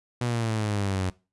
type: exponential sweep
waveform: sawtooth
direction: down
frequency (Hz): 123.1 to 91.3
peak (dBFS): -21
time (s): 0.21-1.1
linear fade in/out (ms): 5
effects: noise-tail reverb RT60 0.3 s tail -21 dB re dry + resampled to 24000 Hz